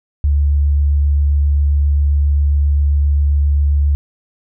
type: tone with vibrato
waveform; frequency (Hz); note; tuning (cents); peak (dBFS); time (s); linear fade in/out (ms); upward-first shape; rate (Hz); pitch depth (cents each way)
sine; 72; D2; -34; -10; 0.24-3.95; 0; triangle; 7.5; 12
effects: none